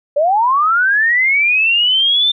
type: linear sweep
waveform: sine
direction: up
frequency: 554.4 to 3595 Hz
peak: -10 dBFS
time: 0.16-2.32 s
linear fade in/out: 10 ms
effects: none